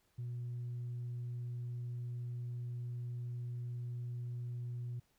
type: tone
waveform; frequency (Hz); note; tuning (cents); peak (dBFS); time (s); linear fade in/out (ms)
sine; 121.3; B2; -31; -37; 0.18-5; 10
effects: tanh soft clip ceiling -36 dBFS + pink hiss -75 dBFS RMS until 5.18 s